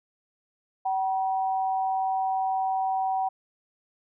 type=tone pair together; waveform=sine; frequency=763 / 960.3 Hz; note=G5 / B5; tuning=-47 / -49 cents; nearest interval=major third; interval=398 cents; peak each=-24 / -33 dBFS; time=0.85-3.29 s; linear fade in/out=10 ms; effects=none